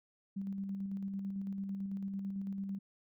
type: tone with tremolo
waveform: sine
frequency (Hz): 196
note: G3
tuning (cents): 0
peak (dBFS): -35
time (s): 0.36-2.79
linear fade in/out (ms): 10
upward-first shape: square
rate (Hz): 9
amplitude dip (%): 30
effects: none